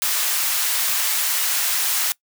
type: high-pass noise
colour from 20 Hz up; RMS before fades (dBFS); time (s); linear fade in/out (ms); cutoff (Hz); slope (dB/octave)
white; -21; 0.02-2.12; 0; 960; 12
effects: noise-tail reverb RT60 0.1 s tail -22 dB re dry